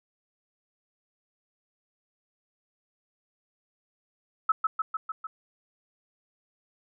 sine tone with echo, 1300 Hz, E6, 24 cents flat, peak -18 dBFS, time 4.49-4.52 s, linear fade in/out 5 ms, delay 150 ms, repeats 5, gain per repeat -3 dB, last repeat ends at 5.27 s, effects none

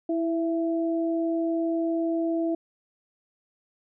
sine tone pair together, 329.6 / 666.9 Hz, E4 / E5, 0 / +20 cents, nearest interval octave, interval 1220 cents, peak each -24 / -30 dBFS, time 0.09-2.55 s, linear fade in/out 5 ms, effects none

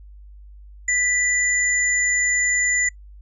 sine tone pair together, 1975.5 / 7035 Hz, B6 / A8, 0 / -1 cents, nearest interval octave + minor seventh, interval 2199 cents, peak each -19 / -22 dBFS, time 0.88-2.89 s, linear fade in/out 5 ms, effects noise-tail reverb RT60 0.1 s tail -25 dB re dry + added 50 Hz sine -40 dBFS peak until 3.21 s

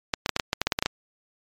clicks, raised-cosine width 0.2 ms, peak -5 dBFS, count 12, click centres 0.138 / 0.261 / 0.293 / 0.364 / 0.398 / 0.531 / 0.616 / 0.67 / 0.722 / 0.789 / 0.825 / 0.86 s, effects MP3 96 kbps

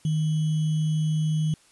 sine tone with sample-and-hold, 155.56 Hz, D#3, in tune, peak -21 dBFS, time 0.05-1.54 s, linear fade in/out 2 ms, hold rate 3150 Hz, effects white hiss -58 dBFS RMS until 1.71 s + resampled to 24000 Hz

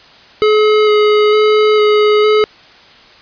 square tone with vibrato, 424.2 Hz, G#4, 37 cents sharp, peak -8 dBFS, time 0.42-2.44 s, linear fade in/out 0 ms, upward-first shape square, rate 1.1 Hz, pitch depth 10 cents each way, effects white hiss -41 dBFS RMS until 3.21 s + resampled to 11025 Hz

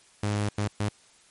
sawtooth tone bursts at uneven times, 103.83 Hz, G#2, in tune, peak -21 dBFS, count 3, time 0.23-0.49 / 0.58-0.68 / 0.8-0.89 s, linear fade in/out 5 ms, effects white hiss -58 dBFS RMS until 1.3 s + MP3 48 kbps

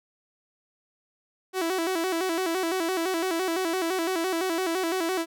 sawtooth tone with vibrato, 352.1 Hz, F4, 14 cents sharp, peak -21 dBFS, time 1.53-5.26 s, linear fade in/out 50 ms, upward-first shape square, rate 5.9 Hz, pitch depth 110 cents each way, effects none

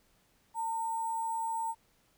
sine tone with sample-and-hold, 904 Hz, A5, 47 cents sharp, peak -31 dBFS, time 0.54-1.75 s, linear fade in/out 50 ms, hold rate 8820 Hz, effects pink hiss -69 dBFS RMS until 2.17 s

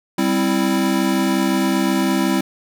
square chord, C major, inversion second, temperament equal, 196 / 261.6 / 329.6 Hz, G3 / C4 / E4, 0 / 0 / 0 cents, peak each -21 dBFS, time 0.18-2.41 s, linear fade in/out 5 ms, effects none

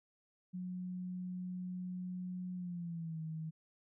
sine tone with pitch glide, 181.7 to 159.1 Hz, F#3 to D#3, -31 to +39 cents, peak -39 dBFS, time 0.53-3.51 s, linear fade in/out 20 ms, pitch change -230 cents, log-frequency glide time 2.55-3.21 s, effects none

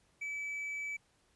triangle tone, 2299 Hz, D7, 37 cents flat, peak -35 dBFS, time 0.21-0.97 s, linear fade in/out 10 ms, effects pink hiss -71 dBFS RMS until 1.35 s + resampled to 24000 Hz

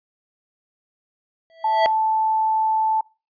square tone with exponential growth, 656 Hz, E5, 9 cents flat, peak -14 dBFS, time 1.5-1.86 s, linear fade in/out 0 ms, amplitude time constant 77 ms
sine tone, 877 Hz, A5, 6 cents flat, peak -17 dBFS, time 1.64-3.01 s, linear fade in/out 5 ms
effects noise-tail reverb RT60 0.3 s tail -23 dB re dry + resampled to 11025 Hz

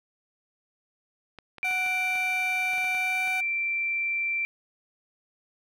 clicks, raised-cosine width 0.3 ms, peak -27 dBFS, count 10, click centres 1.387 / 1.583 / 1.71 / 1.863 / 2.156 / 2.735 / 2.781 / 2.844 / 2.949 / 3.275 s
sine tone, 2349 Hz, D7, in tune, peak -25 dBFS, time 1.63-4.45 s, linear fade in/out 0 ms
30% pulse tone with pitch glide, 740 to 744.7 Hz, F#5 to F#5, 0 to +11 cents, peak -29 dBFS, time 1.64-3.41 s, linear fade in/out 10 ms, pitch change +11 cents, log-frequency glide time 2.96-3.27 s
effects none

